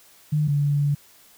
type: tone pair in turn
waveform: sine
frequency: 150.7 / 144.17 Hz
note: D3 / D3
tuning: +45 / -32 cents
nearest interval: minor second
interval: 77 cents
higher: first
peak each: -18 dBFS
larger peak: neither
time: 0.32-0.48 / 0.48-0.95 s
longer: second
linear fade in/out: 10 ms
effects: white hiss -53 dBFS RMS until 1.37 s